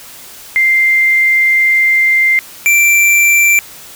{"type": "tone pair in turn", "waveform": ["sine", "square"], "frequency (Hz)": [2093, 2349], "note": ["C7", "D7"], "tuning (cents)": [0, 0], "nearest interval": "major second", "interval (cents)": 200, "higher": "second", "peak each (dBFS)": -7, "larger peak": "neither", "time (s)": [[0.56, 2.39], [2.66, 3.59]], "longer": "first", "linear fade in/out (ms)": 0, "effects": ["white hiss -34 dBFS RMS until 3.95 s"]}